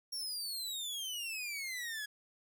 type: exponential sweep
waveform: sawtooth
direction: down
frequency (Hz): 5588 to 1661.2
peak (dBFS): -35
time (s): 0.12-2.06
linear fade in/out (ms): 10
effects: none